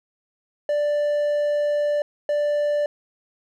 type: tone bursts at uneven times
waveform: triangle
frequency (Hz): 588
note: D5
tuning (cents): +2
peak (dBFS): -17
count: 2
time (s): 0.69-2.02 / 2.29-2.86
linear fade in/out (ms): 2
effects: none